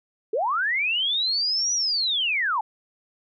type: linear two-way sweep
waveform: sine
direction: up then down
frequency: 393.8 to 5910 to 803 Hz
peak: -21 dBFS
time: 0.33-2.61 s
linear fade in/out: 5 ms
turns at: 1.73 s
effects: none